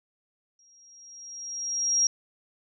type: tone with exponential growth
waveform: sine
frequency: 5630 Hz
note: F8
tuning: 13 cents sharp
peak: -18 dBFS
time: 0.59-2.07 s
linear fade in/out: 2 ms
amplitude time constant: 320 ms
effects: none